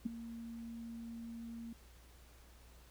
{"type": "tone with ADSR envelope", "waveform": "sine", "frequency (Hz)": 230.8, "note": "A#3", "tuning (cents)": -17, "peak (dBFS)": -30, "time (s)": [0.05, 1.73], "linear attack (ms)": 12, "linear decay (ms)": 10, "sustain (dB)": -14, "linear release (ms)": 4, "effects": ["added 60 Hz sine -59 dBFS peak until 2.9 s", "pink hiss -64 dBFS RMS until 2.9 s"]}